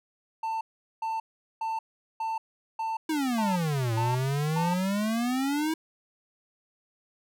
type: tone bursts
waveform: triangle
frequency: 893 Hz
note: A5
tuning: 25 cents sharp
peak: -26 dBFS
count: 8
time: 0.43-4.74 s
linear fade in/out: 5 ms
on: 180 ms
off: 410 ms
type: exponential two-way sweep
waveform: square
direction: down then up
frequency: 324 to 111.3 to 324 Hz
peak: -26 dBFS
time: 3.09-5.74 s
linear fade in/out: 5 ms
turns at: 3.94 s
effects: none